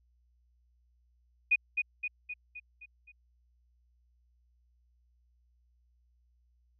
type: tone with echo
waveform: sine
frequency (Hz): 2470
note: D#7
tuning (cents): -13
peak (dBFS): -21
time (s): 1.51-1.56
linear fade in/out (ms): 10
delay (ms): 260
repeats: 6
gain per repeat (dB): -5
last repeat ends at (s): 3.12
effects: added 60 Hz sine -66 dBFS peak until 6.79 s